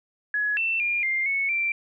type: tone with pitch steps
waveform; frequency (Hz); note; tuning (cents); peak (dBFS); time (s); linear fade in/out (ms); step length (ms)
sine; 1685 / 2679 / 2400 / 2106 / 2207 / 2352; G#6 / E7 / D7 / C7 / C#7 / D7; +25 / +27 / +37 / +11 / -8 / +2; -22; 0.34-1.72; 2; 230
effects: none